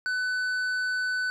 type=tone with tanh clipping; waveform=triangle; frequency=1500 Hz; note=F#6; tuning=23 cents sharp; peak=-27 dBFS; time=0.06-1.3 s; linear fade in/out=0 ms; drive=12 dB; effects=none